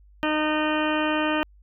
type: harmonic tone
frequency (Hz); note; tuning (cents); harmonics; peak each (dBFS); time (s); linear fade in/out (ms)
306.8; D#4; -24; 1 / 2 / 3 / 4 / 5 / 6 / 8 / 9 / 10; -25 / -28 / -30 / -31 / -32 / -33 / -34 / -35 / -35; 0.23-1.43; 0
effects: added 50 Hz sine -50 dBFS peak until 1.62 s